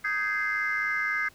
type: chord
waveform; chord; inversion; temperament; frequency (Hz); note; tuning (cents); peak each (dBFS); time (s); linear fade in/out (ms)
sine; Ab major seventh; second; just; 1245.9 / 1557.4 / 1661.2 / 2077; Eb6 / G6 / Ab6 / C7; +2 / -12 / 0 / -13; -33 / -31 / -30 / -28; 0.04-1.29; 10
effects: tanh soft clip ceiling -19 dBFS + pink hiss -57 dBFS RMS until 1.34 s